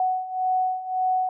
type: beating tone pair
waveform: sine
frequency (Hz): 742 / 743.8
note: F#5 / F#5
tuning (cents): +5 / +9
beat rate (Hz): 1.8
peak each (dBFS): -27 / -23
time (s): 0-1.29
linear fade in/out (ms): 2
effects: none